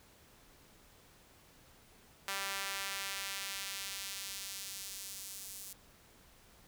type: tone with high-pass filter sweep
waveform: sawtooth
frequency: 196 Hz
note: G3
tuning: in tune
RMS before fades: -42 dBFS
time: 2.28-5.73 s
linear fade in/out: 2 ms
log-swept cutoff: 1300 to 8200 Hz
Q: 0.73
effects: pink hiss -62 dBFS RMS until 6.67 s